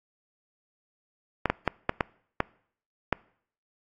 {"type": "clicks", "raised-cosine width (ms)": 0.5, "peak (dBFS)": -7, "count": 7, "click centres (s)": [1.457, 1.5, 1.677, 1.894, 2.008, 2.404, 3.127], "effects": ["noise-tail reverb RT60 0.6 s tail -24 dB re dry", "AAC 48 kbps"]}